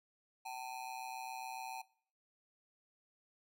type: ring-modulated tone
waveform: square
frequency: 830.6 Hz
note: G#5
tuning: in tune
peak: -40 dBFS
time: 0.45-1.82 s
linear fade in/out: 10 ms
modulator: 63.6 Hz
effects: noise-tail reverb RT60 0.5 s tail -20 dB re dry